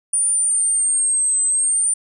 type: exponential two-way sweep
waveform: sine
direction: down then up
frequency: 9397 to 8130 to 9200 Hz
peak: -15 dBFS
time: 0.13-1.94 s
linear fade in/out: 5 ms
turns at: 1.44 s
effects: none